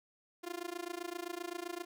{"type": "tone with amplitude modulation", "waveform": "sawtooth", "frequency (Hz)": 348.4, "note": "F4", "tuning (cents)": -4, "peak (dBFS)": -32, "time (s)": [0.43, 1.85], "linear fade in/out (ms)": 20, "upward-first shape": "sine", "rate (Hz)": 27.7, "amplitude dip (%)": 95, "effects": []}